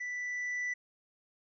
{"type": "tone with level ramp", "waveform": "triangle", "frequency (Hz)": 1975.5, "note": "B6", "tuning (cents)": 0, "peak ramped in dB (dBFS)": [-34, -30], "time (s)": [0, 0.74], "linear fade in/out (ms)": 10, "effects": ["resampled to 16000 Hz"]}